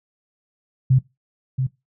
sine tone with echo, 130.81 Hz, C3, in tune, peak -11 dBFS, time 0.9-0.99 s, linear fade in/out 10 ms, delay 680 ms, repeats 1, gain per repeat -7 dB, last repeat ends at 1.67 s, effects noise-tail reverb RT60 0.2 s tail -19 dB re dry

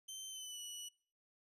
20% pulse tone with pitch glide, 3100 to 2946 Hz, G7 to F#7, -20 to -8 cents, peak -40 dBFS, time 0.08-0.89 s, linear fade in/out 10 ms, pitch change -88 cents, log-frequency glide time 0.29-0.6 s, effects noise-tail reverb RT60 0.4 s tail -21 dB re dry + resampled to 32000 Hz

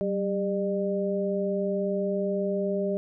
sine tone cluster, 191.7 / 399.2 / 603 Hz, G3 / G4 / D5, -38 / +32 / +46 cents, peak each -29 dBFS, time 0.01-2.97 s, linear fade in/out 0 ms, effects none

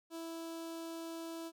sawtooth tone with notch filter, 329.6 Hz, E4, in tune, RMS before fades -44 dBFS, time 0.1-1.52 s, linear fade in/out 50 ms, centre 2000 Hz, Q 1.6, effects none

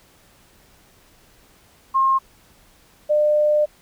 sine tone pair in turn, 1069 / 600 Hz, C6 / D5, +37 / +37 cents, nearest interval minor seventh, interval 1000 cents, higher first, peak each -14 dBFS, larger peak neither, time 1.94-2.19 / 3.09-3.66 s, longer second, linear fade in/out 20 ms, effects pink hiss -54 dBFS RMS until 3.81 s

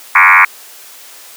sine tone with frequency modulation, 1661.2 Hz, G#6, in tune, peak -3 dBFS, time 0.15-0.45 s, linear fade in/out 5 ms, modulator 91.6 Hz, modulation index 7.5, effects white hiss -36 dBFS RMS until 1.36 s + high-pass 400 Hz 12 dB/octave

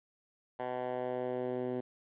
10% pulse tone with band-pass filter sweep, 125.5 Hz, B2, 28 cents sharp, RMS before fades -36 dBFS, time 0.59-1.81 s, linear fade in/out 10 ms, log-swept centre 830 to 320 Hz, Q 1.4, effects resampled to 8000 Hz + 11-bit

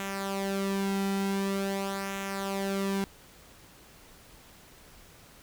sawtooth tone with flanger, 196 Hz, G3, in tune, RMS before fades -31 dBFS, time 0-3.04 s, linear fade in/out 0 ms, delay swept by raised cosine 0.21 to 1.81 ms, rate 0.46 Hz, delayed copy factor -0.6, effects pink hiss -54 dBFS RMS until 5.42 s

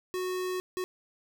square tone bursts at uneven times, 367.7 Hz, F#4, 11 cents flat, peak -31 dBFS, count 2, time 0.14-0.6 / 0.77-0.84 s, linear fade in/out 0 ms, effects none

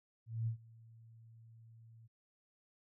sine tone with ADSR envelope, 113.6 Hz, A#2, 44 cents flat, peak -32 dBFS, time 0.26-2.08 s, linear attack 210 ms, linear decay 100 ms, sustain -24 dB, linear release 22 ms, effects none

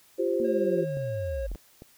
sine chord, F suspended second, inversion none, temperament equal with one note detuned, 345.6 / 392 / 523.3 Hz, F4 / G4 / C5, -18 / 0 / 0 cents, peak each -28 dBFS, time 0.18-0.85 s, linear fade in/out 20 ms
sine linear sweep, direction down, 239.9 to 37.75 Hz, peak -31 dBFS, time 0.4-1.55 s, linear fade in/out 0 ms
triangle tone with pitch glide, 540 to 543.4 Hz, C#5 to C#5, -45 to -35 cents, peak -29 dBFS, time 0.44-1.47 s, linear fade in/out 10 ms, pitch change +10 cents, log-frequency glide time 0.58-1.07 s
clicks, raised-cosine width 2 ms, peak -30 dBFS, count 4, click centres 0.971 / 1.516 / 1.557 / 1.821 s
effects white hiss -59 dBFS RMS until 1.97 s

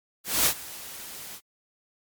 white noise with ADSR envelope, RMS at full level -20 dBFS, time 0.24-1.41 s, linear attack 220 ms, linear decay 76 ms, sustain -20 dB, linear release 63 ms, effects MP3 96 kbps

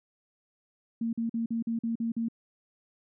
sine tone bursts, 229.6 Hz, A#3, 26 cents flat, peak -27 dBFS, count 8, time 1.01-2.285 s, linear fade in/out 5 ms, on 120 ms, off 45 ms, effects none

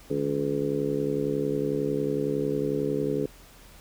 harmonic tone with a mistuned harmonic, 71 Hz, C#2, 42 cents sharp, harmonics 2 / 3 / 4 / 5 / 6 / 7, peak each -33 / -37 / -30 / -35 / -28 / -33 dBFS, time 0.1-3.26 s, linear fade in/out 5 ms, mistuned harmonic 2, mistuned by +95 cents, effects added 42 Hz sine -52 dBFS peak until 3.8 s + pink hiss -52 dBFS RMS until 3.8 s

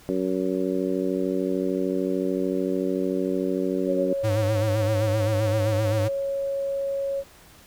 harmonic tone, 93.4 Hz, F#2, 17 cents sharp, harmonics 2 / 3 / 4 / 5 / 6, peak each -30 / -27 / -27 / -31 / -32 dBFS, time 0.09-4.13 s, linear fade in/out 0 ms
sine tone, 552 Hz, C#5, 7 cents flat, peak -24 dBFS, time 3.86-7.24 s, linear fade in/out 50 ms
square tone with vibrato, 103.83 Hz, G#2, in tune, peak -23 dBFS, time 4.23-6.09 s, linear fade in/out 20 ms, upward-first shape sine, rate 7.7 Hz, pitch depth 87 cents each way
effects pink hiss -51 dBFS RMS until 7.66 s

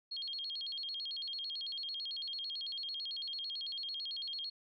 sine tone with vibrato, 3729 Hz, A#7, in tune, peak -38 dBFS, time 0.11-4.5 s, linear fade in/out 10 ms, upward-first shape square, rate 9 Hz, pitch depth 250 cents each way, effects none

